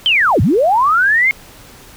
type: linear two-way sweep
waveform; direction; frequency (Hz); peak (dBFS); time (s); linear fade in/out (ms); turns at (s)
sine; down then up; 3184 to 73.9 to 2180; -9; 0.06-1.31; 0; 0.41
effects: pink hiss -40 dBFS RMS until 1.96 s